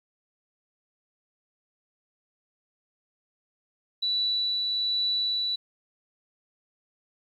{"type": "tone with tremolo", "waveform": "sine", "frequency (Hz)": 3951, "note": "B7", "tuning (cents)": 0, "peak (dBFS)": -23, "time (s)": [4.02, 5.56], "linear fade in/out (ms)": 10, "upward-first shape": "triangle", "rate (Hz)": 1.2, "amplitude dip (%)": 25, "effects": ["10-bit"]}